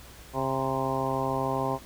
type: harmonic tone with a mistuned harmonic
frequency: 133.3 Hz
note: C3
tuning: 33 cents sharp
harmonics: 1 / 2 / 3 / 4 / 5 / 6 / 7 / 8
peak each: -34 / -34 / -34 / -34 / -34 / -34 / -34 / -34 dBFS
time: 0.33-1.79 s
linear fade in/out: 50 ms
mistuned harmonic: 8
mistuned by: -43 cents
effects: added 60 Hz sine -49 dBFS peak until 1.85 s + pink hiss -49 dBFS RMS until 1.85 s